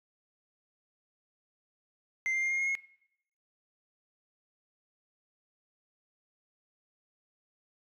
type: tone with pitch steps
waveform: sine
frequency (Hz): 2084 / 2100 / 2116 / 2131 / 2148 / 2164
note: C7 / C7 / C7 / C7 / C7 / C#7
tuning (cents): -7 / +6 / +19 / +31 / +45 / -42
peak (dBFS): -25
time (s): 2.26-2.752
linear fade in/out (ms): 0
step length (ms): 82
effects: noise-tail reverb RT60 0.7 s tail -21 dB re dry + tanh soft clip ceiling -27 dBFS